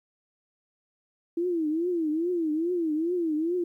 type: tone with vibrato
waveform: sine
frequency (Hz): 330.3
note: E4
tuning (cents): +4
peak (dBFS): -24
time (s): 1.37-3.64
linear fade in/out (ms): 5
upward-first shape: triangle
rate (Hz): 2.4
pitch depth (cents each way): 180
effects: 11-bit

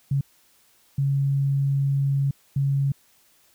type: tone bursts at uneven times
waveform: sine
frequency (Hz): 138.59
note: C#3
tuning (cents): 0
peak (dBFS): -19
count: 3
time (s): 0.11-0.21 / 0.98-2.31 / 2.56-2.92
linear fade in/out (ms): 5
effects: white hiss -60 dBFS RMS until 3.54 s

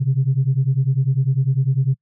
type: beating tone pair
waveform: sine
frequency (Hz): 128.6 / 138.6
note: C3 / C#3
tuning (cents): -30 / 0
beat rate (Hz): 10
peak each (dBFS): -17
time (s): 0-1.95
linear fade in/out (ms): 20
effects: noise-tail reverb RT60 0.1 s tail -25 dB re dry + tanh soft clip ceiling -9 dBFS

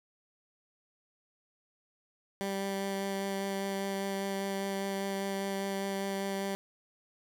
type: tone with vibrato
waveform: 15% pulse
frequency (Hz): 195.9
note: G3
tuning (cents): -1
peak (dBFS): -26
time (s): 2.41-6.55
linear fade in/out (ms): 0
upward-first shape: sine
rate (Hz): 5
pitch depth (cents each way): 9
effects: none

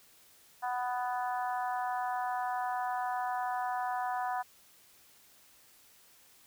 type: harmonic tone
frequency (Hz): 247.9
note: B3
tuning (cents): +7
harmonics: 3 / 4 / 5 / 6 / 7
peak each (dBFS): -33 / -37 / -43 / -43 / -46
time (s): 0.62-4.43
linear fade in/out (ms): 20
effects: white hiss -61 dBFS RMS until 6.46 s

